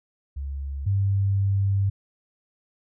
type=tone pair in turn; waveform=sine; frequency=69.3 / 98.56 Hz; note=C#2 / G2; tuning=0 / +10 cents; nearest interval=tritone; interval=610 cents; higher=second; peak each=-28 / -19 dBFS; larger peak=second; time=0.36-0.86 / 0.86-1.9 s; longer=second; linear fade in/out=10 ms; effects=none